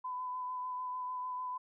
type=tone with vibrato; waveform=sine; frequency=1005 Hz; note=B5; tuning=30 cents sharp; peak=-36 dBFS; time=0.04-1.58 s; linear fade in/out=10 ms; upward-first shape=sine; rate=6.7 Hz; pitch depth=16 cents each way; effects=none